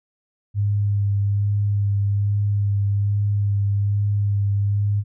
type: tone with vibrato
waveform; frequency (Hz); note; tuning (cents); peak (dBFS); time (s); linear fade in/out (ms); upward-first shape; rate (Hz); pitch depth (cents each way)
sine; 101.5; G#2; -39; -17; 0.54-5.04; 50; sine; 1.2; 16
effects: none